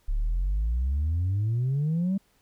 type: exponential sweep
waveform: sine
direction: up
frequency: 33.91 to 199.4 Hz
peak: -21 dBFS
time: 0.08-2.18 s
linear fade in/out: 10 ms
effects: tanh soft clip ceiling -21 dBFS + pink hiss -66 dBFS RMS until 2.41 s